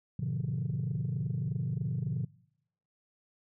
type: chord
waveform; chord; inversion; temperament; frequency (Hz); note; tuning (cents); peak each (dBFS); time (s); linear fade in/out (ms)
sine; G# diminished seventh; none; equal; 103.83 / 123.47 / 146.83 / 174.61; G#2 / B2 / D3 / F3; 0 / 0 / 0 / 0; -39 / -33 / -33 / -36; 0.19-2.25; 5
effects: noise-tail reverb RT60 0.9 s tail -26 dB re dry + tanh soft clip ceiling -25 dBFS